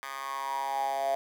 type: tone with high-pass filter sweep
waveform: 10% pulse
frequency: 136.6 Hz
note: C#3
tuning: 25 cents flat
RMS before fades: -32 dBFS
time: 0.03-1.15 s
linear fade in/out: 0 ms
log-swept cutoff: 1300 to 670 Hz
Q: 9.1
effects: none